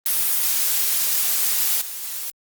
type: noise with level steps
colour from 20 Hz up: blue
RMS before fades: -20 / -31 / -29 dBFS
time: 0.06-2.3 s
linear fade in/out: 0 ms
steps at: 1.81 / 2.03 s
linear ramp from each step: 2 ms
effects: Opus 32 kbps